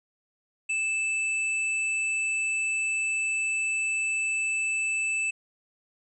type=tone with hard clipping; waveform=sine; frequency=2633 Hz; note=E7; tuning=3 cents flat; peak=-26 dBFS; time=0.69-5.31 s; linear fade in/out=10 ms; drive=18 dB; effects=resampled to 24000 Hz